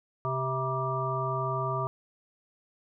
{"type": "harmonic tone with a mistuned harmonic", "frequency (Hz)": 130.81, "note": "C3", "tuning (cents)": 0, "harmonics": [1, 3, 5, 7, 9], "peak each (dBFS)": [-32, -36, -35, -36, -32], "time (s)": [0.25, 1.87], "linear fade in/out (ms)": 0, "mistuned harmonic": 7, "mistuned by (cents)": 76, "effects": []}